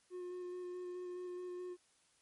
triangle tone with vibrato, 359.7 Hz, F#4, 49 cents flat, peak -40 dBFS, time 0.1-1.77 s, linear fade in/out 50 ms, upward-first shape square, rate 4.7 Hz, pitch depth 11 cents each way, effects white hiss -72 dBFS RMS until 2.21 s + MP3 48 kbps

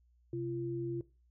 sine tone pair together, 130.5 / 342.5 Hz, C3 / F4, -4 / -34 cents, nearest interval octave + perfect fourth, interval 1670 cents, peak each -39 / -36 dBFS, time 0.33-1.01 s, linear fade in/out 2 ms, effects noise-tail reverb RT60 0.3 s tail -19 dB re dry + added 60 Hz sine -65 dBFS peak until 1.3 s

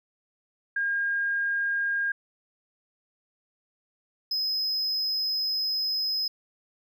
sine / triangle tone pair in turn, 1617 / 5083 Hz, G#6 / D#8, -47 / +36 cents, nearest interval octave + minor sixth, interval 1983 cents, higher second, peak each -24 dBFS, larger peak neither, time 0.76-2.12 / 4.31-6.28 s, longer second, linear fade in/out 5 ms, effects none

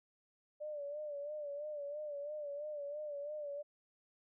sine tone with vibrato, 587.3 Hz, D5, in tune, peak -40 dBFS, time 0.6-3.63 s, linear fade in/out 20 ms, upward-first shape sine, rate 3 Hz, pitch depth 63 cents each way, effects none

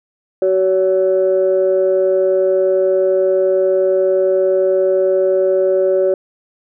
sine tone pair together, 377 / 565.7 Hz, F#4 / C#5, +32 / +35 cents, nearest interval perfect fifth, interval 703 cents, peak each -13 dBFS, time 0.42-6.14 s, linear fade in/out 2 ms, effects tanh soft clip ceiling -5 dBFS

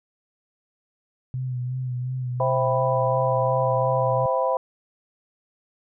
sine tone with vibrato, 126.5 Hz, B2, 42 cents sharp, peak -25 dBFS, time 1.34-4.26 s, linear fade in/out 0 ms, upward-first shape sine, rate 2.8 Hz, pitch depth 39 cents each way
sine chord, C major seventh, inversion none, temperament equal, 523.3 / 659.3 / 784 / 987.8 Hz, C5 / E5 / G5 / B5, 0 / 0 / 0 / 0 cents, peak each -23 / -26 / -29 / -25 dBFS, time 2.4-4.57 s, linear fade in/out 2 ms
effects none

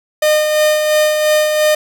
45% pulse tone with tremolo, 610 Hz, D#5, 34 cents flat, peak -9 dBFS, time 0.22-1.75 s, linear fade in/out 5 ms, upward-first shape sine, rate 2.9 Hz, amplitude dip 40%, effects none

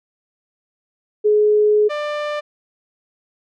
sine / sawtooth tone pair in turn, 421.6 / 594.2 Hz, G#4 / D5, +26 / +20 cents, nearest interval tritone, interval 594 cents, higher second, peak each -11 / -17 dBFS, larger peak first, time 1.24-1.89 / 1.89-2.41 s, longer first, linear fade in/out 20 ms, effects low-pass 3000 Hz 12 dB/octave

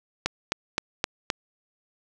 click train, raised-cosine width 0.2 ms, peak -6 dBFS, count 5, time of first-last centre 0.26-1.302 s, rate 3.84 Hz, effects none

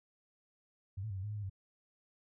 sine tone with pitch steps, 96.4 / 110.1 / 97 / 94.1 / 104.7 / 105.7 / 103.8 / 96 Hz, G2 / A2 / G2 / F#2 / G#2 / G#2 / G#2 / G2, -28 / +2 / -18 / +30 / +15 / +31 / 0 / -36 cents, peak -37 dBFS, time 0.97-1.498 s, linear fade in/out 10 ms, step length 66 ms, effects none

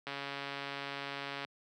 click train, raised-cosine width 0.3 ms, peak -23 dBFS, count 194, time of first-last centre 0.07-1.449 s, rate 140 Hz, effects high-pass 150 Hz 12 dB/octave

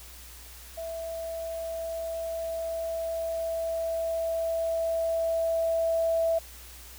sine tone with level ramp, 659.3 Hz, E5, in tune, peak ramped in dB -33 to -22 dBFS, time 0.77-6.39 s, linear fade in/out 10 ms, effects added 60 Hz sine -48 dBFS peak until 6.98 s + white hiss -48 dBFS RMS until 6.98 s

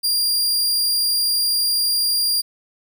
sawtooth tone, 4788 Hz, D8, 33 cents sharp, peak -14 dBFS, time 0.03-2.42 s, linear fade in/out 20 ms, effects 9-bit

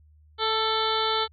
harmonic tone with a mistuned harmonic, 440 Hz, A4, in tune, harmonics 1 / 2 / 3 / 4 / 5 / 7 / 8 / 9 / 10, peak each -29 / -29 / -28 / -38 / -37 / -32 / -31 / -33 / -37 dBFS, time 0.38-1.28 s, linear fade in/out 50 ms, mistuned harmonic 3, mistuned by +17 cents, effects added 76 Hz sine -53 dBFS peak until 1.32 s

